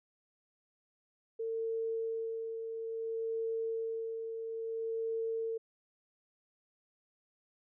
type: tone with tremolo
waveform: sine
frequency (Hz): 451.7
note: A4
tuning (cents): +45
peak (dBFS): -32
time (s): 1.39-5.58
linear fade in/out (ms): 10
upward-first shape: sine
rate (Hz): 0.59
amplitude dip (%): 45
effects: none